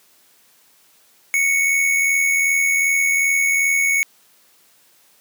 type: tone with amplitude modulation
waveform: square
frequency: 2217 Hz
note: C#7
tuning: in tune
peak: -14 dBFS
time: 1.34-4.03 s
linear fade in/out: 0 ms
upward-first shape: sine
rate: 82.6 Hz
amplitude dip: 40%
effects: white hiss -55 dBFS RMS until 5.2 s + high-pass 150 Hz 12 dB/octave